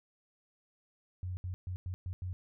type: tone bursts at uneven times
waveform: sine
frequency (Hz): 91.1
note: F#2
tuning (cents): -26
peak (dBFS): -35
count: 6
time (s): 1.23-1.37 / 1.44-1.54 / 1.67-1.76 / 1.86-1.94 / 2.06-2.13 / 2.22-2.33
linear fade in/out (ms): 0
effects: none